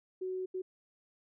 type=tone bursts at uneven times; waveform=sine; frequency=372.1 Hz; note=F#4; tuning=10 cents sharp; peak=-34 dBFS; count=2; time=0.21-0.46 / 0.54-0.62 s; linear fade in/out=10 ms; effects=none